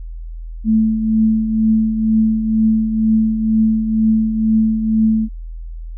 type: tone with tremolo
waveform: sine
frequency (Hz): 220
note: A3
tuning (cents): 0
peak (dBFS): -9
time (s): 0.64-5.29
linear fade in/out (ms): 50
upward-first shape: triangle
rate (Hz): 2.1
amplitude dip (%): 60
effects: added 41 Hz sine -26 dBFS peak until 5.97 s